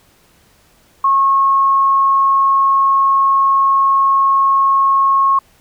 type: tone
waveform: sine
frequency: 1090 Hz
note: C#6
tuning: 29 cents flat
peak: -9 dBFS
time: 1.04-5.39 s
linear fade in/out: 5 ms
effects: pink hiss -52 dBFS RMS until 5.6 s